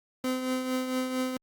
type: tone with tremolo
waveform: 30% pulse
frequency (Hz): 256.9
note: C4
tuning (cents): -32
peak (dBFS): -23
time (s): 0.24-1.37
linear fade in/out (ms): 2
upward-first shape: triangle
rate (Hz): 4.4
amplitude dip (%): 55
effects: Opus 48 kbps